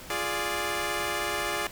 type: chord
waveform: 10% pulse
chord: D diminished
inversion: first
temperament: equal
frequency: 349.2 / 415.3 / 587.3 Hz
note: F4 / Ab4 / D5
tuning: 0 / 0 / 0 cents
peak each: -25 / -24 / -24 dBFS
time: 0.1-1.67 s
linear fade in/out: 2 ms
effects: pink hiss -44 dBFS RMS until 1.71 s